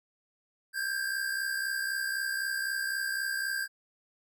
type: tone pair together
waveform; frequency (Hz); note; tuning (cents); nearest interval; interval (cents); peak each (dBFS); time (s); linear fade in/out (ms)
square; 1578 / 1641.9; G6 / G#6; +11 / -20; minor second; 69; -32 / -37; 0.73-3.68; 50
effects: none